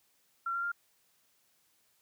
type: tone with pitch steps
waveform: sine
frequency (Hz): 1365 / 1381.7 / 1398.5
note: F6 / F6 / F6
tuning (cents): -40 / -19 / +2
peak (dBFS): -31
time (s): 0.46-0.718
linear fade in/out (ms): 5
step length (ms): 86
effects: white hiss -71 dBFS RMS until 2.01 s + high-pass 60 Hz 12 dB/octave